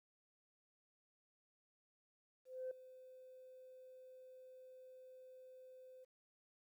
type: tone with ADSR envelope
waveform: sine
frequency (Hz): 514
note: C5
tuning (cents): -31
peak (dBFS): -39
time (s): 2.45-6.05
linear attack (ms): 260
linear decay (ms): 4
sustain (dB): -17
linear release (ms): 15
effects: tanh soft clip ceiling -38 dBFS + 13-bit